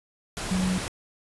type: tone in noise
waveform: sine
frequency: 185.1 Hz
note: F#3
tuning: 1 cent sharp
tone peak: -23 dBFS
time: 0.51-0.78 s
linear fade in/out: 0 ms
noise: pink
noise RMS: -32 dBFS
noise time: 0.37-0.88 s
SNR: +6 dB
effects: resampled to 24000 Hz